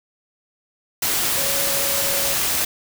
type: tone in noise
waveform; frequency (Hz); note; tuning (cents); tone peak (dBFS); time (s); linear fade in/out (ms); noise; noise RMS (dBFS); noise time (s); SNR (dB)
sine; 556; C#5; +5; -29; 1.37-2.34; 5; white; -21; 1.02-2.65; -11
effects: none